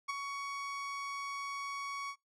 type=tone with ADSR envelope; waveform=30% pulse; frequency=1119 Hz; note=C#6; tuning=16 cents sharp; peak=-29 dBFS; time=0.08-2.16 s; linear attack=17 ms; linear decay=18 ms; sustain=-6 dB; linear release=69 ms; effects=noise-tail reverb RT60 0.2 s tail -22 dB re dry + low-pass 7000 Hz 12 dB/octave